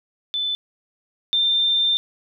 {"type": "tone pair in turn", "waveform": "sine", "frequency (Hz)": [3514, 3588], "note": ["A7", "A7"], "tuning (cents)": [-3, 33], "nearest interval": "unison", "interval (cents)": 36, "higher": "second", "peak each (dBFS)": [-21, -16], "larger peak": "second", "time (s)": [[0.34, 0.55], [1.33, 1.97]], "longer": "second", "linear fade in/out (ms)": 0, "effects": []}